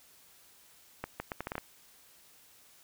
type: accelerating click train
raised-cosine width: 0.5 ms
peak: -20 dBFS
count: 8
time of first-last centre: 1.04-1.581 s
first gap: 160 ms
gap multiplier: 0.74
effects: white hiss -60 dBFS RMS until 2.83 s